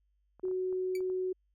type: clicks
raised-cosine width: 1 ms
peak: -40 dBFS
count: 7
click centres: 0.396 / 0.453 / 0.483 / 0.513 / 0.727 / 1.006 / 1.1 s
type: tone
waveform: sine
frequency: 370.7 Hz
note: F#4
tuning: 3 cents sharp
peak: -30 dBFS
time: 0.43-1.33 s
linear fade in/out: 10 ms
type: tone with exponential decay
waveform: sawtooth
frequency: 2300 Hz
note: D7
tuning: 37 cents flat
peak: -37 dBFS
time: 0.95-1.02 s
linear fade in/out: 2 ms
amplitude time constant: 15 ms
effects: added 50 Hz sine -70 dBFS peak until 1.54 s